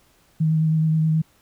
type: tone with vibrato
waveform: sine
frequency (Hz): 158.1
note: D#3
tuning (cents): +28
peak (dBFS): -16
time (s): 0.4-1.22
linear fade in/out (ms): 10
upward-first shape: sine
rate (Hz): 9.4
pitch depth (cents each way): 17
effects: pink hiss -59 dBFS RMS until 1.41 s